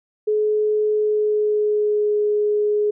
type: tone with pitch glide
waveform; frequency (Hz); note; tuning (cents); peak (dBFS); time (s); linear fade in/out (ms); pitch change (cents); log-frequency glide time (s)
sine; 425.3 to 418.5; G#4 to G#4; +41 to +13; -16; 0.27-2.91; 10; -28; 0.92-2.15
effects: none